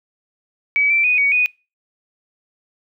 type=tone with pitch steps; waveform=sine; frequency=2280 / 2339 / 2482 / 2248 / 2481 Hz; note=C#7 / D7 / D#7 / C#7 / D#7; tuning=+48 / -8 / -5 / +24 / -6 cents; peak=-13 dBFS; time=0.76-1.46 s; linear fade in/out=0 ms; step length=140 ms; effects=noise-tail reverb RT60 0.3 s tail -25 dB re dry